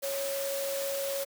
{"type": "tone in noise", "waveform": "sine", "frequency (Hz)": 553, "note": "C#5", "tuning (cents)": -4, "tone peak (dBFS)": -31, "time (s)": [0.02, 1.25], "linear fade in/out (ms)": 20, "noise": "white", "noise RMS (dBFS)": -37, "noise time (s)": [0.02, 1.25], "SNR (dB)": 3, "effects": ["high-pass 300 Hz 12 dB/octave"]}